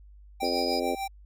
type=tone with tremolo; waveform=square; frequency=782 Hz; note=G5; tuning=4 cents flat; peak=-29 dBFS; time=0.4-1.08 s; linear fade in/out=10 ms; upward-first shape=triangle; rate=6.7 Hz; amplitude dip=70%
type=harmonic tone; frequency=87.31 Hz; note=F2; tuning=in tune; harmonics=3 / 4 / 5 / 6 / 7; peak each=-33 / -33 / -33 / -33 / -33 dBFS; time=0.42-0.95 s; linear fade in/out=5 ms
type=tone; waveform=sine; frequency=4978 Hz; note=D#8; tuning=in tune; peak=-31 dBFS; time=0.44-0.8 s; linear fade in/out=10 ms
effects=added 50 Hz sine -48 dBFS peak until 1.25 s